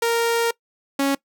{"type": "tone pair in turn", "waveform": "sawtooth", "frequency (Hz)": [464.8, 276.4], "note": ["A#4", "C#4"], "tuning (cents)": [-5, -5], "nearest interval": "major sixth", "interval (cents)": 900, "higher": "first", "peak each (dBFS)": -14, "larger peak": "neither", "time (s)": [[0.02, 0.51], [0.99, 1.15]], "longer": "first", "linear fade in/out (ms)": 5, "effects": ["noise-tail reverb RT60 0.1 s tail -22 dB re dry"]}